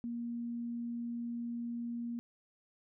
sine tone, 236.2 Hz, A#3, 23 cents sharp, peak -36 dBFS, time 0.04-2.19 s, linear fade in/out 0 ms, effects none

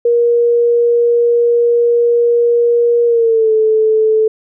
sine tone with pitch glide, 473.7 to 436.9 Hz, A#4 to A4, +28 to -12 cents, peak -8 dBFS, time 0.05-4.28 s, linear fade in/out 5 ms, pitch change -140 cents, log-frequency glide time 3.06-3.52 s, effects none

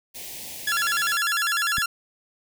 white band-stop noise, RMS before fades -37 dBFS, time 0.14-1.17 s, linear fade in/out 20 ms, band 900 to 1900 Hz, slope 48 dB/octave
sawtooth tone with vibrato, 1525 Hz, G6, 48 cents flat, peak -18 dBFS, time 0.67-1.86 s, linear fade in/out 5 ms, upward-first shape square, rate 10 Hz, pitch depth 180 cents each way
click, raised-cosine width 5 ms, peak -22 dBFS, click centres 1.783 s
effects none

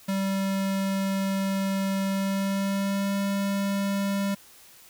square tone with pitch glide, 194.3 to 198.15 Hz, G3 to G3, -15 to +19 cents, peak -25 dBFS, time 0.08-4.35 s, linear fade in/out 10 ms, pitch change +34 cents, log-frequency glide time 2.07-3.15 s, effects white hiss -52 dBFS RMS until 4.89 s

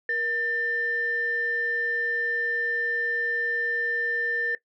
sine tone pair together, 474.1 / 1790 Hz, A#4 / A6, +29 / +29 cents, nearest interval octave + major seventh, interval 2300 cents, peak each -32 / -24 dBFS, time 0.09-4.55 s, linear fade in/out 2 ms, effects noise-tail reverb RT60 0.1 s tail -17 dB re dry + tanh soft clip ceiling -17 dBFS

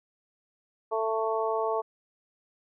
harmonic tone, 221.9 Hz, A3, 15 cents sharp, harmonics 2 / 3 / 4 / 5, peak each -29 / -31 / -32 / -33 dBFS, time 0.91-1.82 s, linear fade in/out 20 ms, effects none

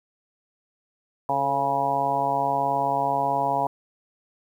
harmonic tone with a mistuned harmonic, 138.59 Hz, C#3, in tune, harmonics 1 / 2 / 3 / 4 / 5 / 6 / 7, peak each -36 / -35 / -35 / -31 / -26 / -26 / -26 dBFS, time 1.29-3.67 s, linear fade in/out 2 ms, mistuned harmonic 3, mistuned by +63 cents, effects 9-bit

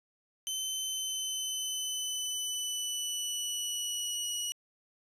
20% pulse tone with pitch glide, 3068 to 2919 Hz, G7 to F#7, -38 to -24 cents, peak -27 dBFS, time 0.47-4.52 s, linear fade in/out 0 ms, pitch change -86 cents, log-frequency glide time 0.86-4.34 s, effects resampled to 32000 Hz

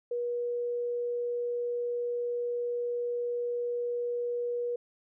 sine tone, 481.5 Hz, B4, 44 cents flat, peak -29 dBFS, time 0.11-4.76 s, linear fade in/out 5 ms, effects none

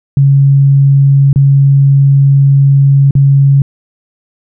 sine tone with dropouts, 138.59 Hz, C#3, in tune, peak -3 dBFS, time 0.17-3.62 s, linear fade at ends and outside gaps 2 ms, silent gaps 1.33-1.359 / 3.109-3.152 s, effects none

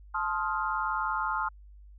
sine chord, F dominant seventh, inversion first, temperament just, 873.1 / 1047.7 / 1257.2 / 1396.9 Hz, A5 / C6 / Eb6 / F6, -14 / +2 / +18 / 0 cents, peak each -33 dBFS, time 0.14-1.49 s, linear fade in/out 10 ms, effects added 50 Hz sine -48 dBFS peak until 1.98 s

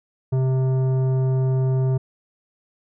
sine tone with tanh clipping, 130.81 Hz, C3, in tune, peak -19 dBFS, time 0.32-1.98 s, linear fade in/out 10 ms, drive 12 dB, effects none

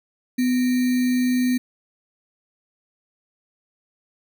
sine tone with sample-and-hold, 250.3 Hz, B3, 23 cents sharp, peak -17 dBFS, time 0.38-1.58 s, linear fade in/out 10 ms, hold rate 2100 Hz, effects none

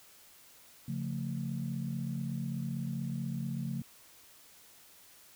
sine chord, Db augmented, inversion none, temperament equal with one note detuned, 138.59 / 174.61 / 223.3 Hz, Db3 / F3 / A3, 0 / 0 / +26 cents, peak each -36 / -38 / -38 dBFS, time 0.88-3.82 s, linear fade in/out 5 ms, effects tanh soft clip ceiling -24 dBFS + white hiss -58 dBFS RMS until 5.35 s

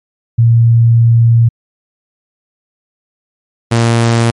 sine / sawtooth tone pair in turn, 116.2 / 116.2 Hz, A#2 / A#2, -5 / -5 cents, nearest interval unison, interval 0 cents, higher neither, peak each -4 dBFS, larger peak neither, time 0.38-1.49 / 3.71-4.31 s, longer first, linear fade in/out 10 ms, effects MP3 48 kbps

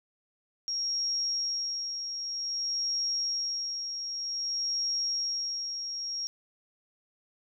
sine tone with tremolo, 5588 Hz, F8, in tune, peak -27 dBFS, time 0.68-6.27 s, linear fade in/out 0 ms, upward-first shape sine, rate 0.53 Hz, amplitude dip 50%, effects none

